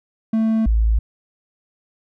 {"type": "tone pair in turn", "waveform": ["triangle", "sine"], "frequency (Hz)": [222, 55.07], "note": ["A3", "A1"], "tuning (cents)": [16, 2], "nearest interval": "2 octaves", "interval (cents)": 2414, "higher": "first", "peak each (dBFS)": -13, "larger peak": "neither", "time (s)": [[0.33, 0.66], [0.66, 0.99]], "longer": "neither", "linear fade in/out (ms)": 5, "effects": []}